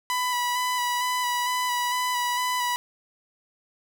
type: tone with vibrato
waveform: sawtooth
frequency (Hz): 987.8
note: B5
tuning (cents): 0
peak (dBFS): -20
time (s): 0.1-2.76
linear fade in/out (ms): 0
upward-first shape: square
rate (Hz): 2.2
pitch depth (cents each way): 18
effects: none